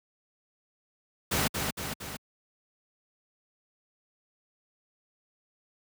pink noise with echo, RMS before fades -27 dBFS, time 1.31-1.48 s, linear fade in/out 10 ms, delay 230 ms, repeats 3, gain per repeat -4 dB, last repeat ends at 2.17 s, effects high-pass 60 Hz 12 dB/octave

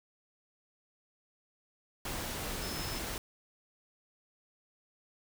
sine tone in noise, 5210 Hz, E8, 21 cents flat, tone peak -44 dBFS, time 2.62-2.99 s, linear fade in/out 2 ms, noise pink, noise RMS -38 dBFS, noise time 2.05-3.18 s, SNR -9 dB, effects none

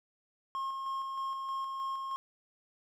triangle tone with tremolo, 1075 Hz, C6, 47 cents sharp, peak -31 dBFS, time 0.55-2.16 s, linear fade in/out 0 ms, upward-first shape square, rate 3.2 Hz, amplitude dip 30%, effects none

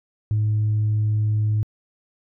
sine tone, 106.8 Hz, G#2, 49 cents sharp, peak -16 dBFS, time 0.31-1.63 s, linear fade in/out 0 ms, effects tanh soft clip ceiling -15 dBFS

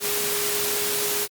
sine tone in noise, 413.4 Hz, G#4, 8 cents flat, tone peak -30 dBFS, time 0-1.28 s, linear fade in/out 50 ms, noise white, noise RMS -25 dBFS, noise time 0-1.28 s, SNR -8 dB, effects high-pass 100 Hz 12 dB/octave + Opus 48 kbps

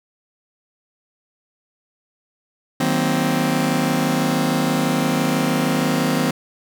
sawtooth chord, C half-diminished seventh, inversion first, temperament just, 156.98 / 188.37 / 235.5 / 261.6 Hz, Eb3 / Gb3 / Bb3 / C4, +16 / +31 / +18 / 0 cents, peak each -19 / -21 / -19 / -17 dBFS, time 2.8-6.31 s, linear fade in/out 5 ms, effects none

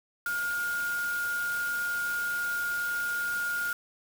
sine tone in noise, 1423 Hz, F6, 32 cents sharp, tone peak -28 dBFS, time 0.26-3.73 s, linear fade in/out 2 ms, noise white, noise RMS -41 dBFS, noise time 0.26-3.73 s, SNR +10 dB, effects none

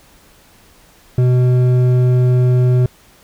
sine tone with hard clipping, 125.4 Hz, B2, 27 cents sharp, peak -11 dBFS, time 1.18-2.86 s, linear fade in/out 2 ms, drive 8 dB, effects pink hiss -48 dBFS RMS until 3.23 s

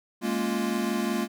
square chord, Bb minor seventh, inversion third, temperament equal, 207.7 / 233.1 / 277.2 / 349.2 Hz, Ab3 / Bb3 / Db4 / F4, 0 / 0 / 0 / 0 cents, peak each -31 / -30 / -36 / -32 dBFS, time 0.21-1.28 s, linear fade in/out 50 ms, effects none

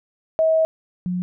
sine tone pair in turn, 641 / 179.87 Hz, E5 / F#3, -49 / -49 cents, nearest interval octave + minor seventh, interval 2200 cents, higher first, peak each -14 / -21 dBFS, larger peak first, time 0.39-0.65 / 1.06-1.22 s, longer first, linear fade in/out 0 ms, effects none

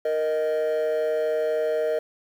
triangle tone pair together, 466.2 / 622.3 Hz, A#4 / D#5, 0 / 0 cents, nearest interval perfect fourth, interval 500 cents, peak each -21 dBFS, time 0.05-1.99 s, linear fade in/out 5 ms, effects tanh soft clip ceiling -17 dBFS + 9-bit

